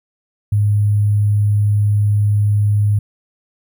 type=tone with sample-and-hold; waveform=sine; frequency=103.6 Hz; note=G#2; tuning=4 cents flat; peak=-11 dBFS; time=0.52-2.99 s; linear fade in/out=5 ms; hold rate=11025 Hz; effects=none